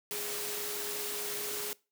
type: tone in noise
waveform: sine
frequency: 415.3 Hz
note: G#4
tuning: in tune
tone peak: -42 dBFS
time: 0.11-1.73 s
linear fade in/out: 0 ms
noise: white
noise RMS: -37 dBFS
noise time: 0.11-1.73 s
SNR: -8 dB
effects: noise-tail reverb RT60 0.3 s tail -23 dB re dry + high-pass 150 Hz 12 dB/octave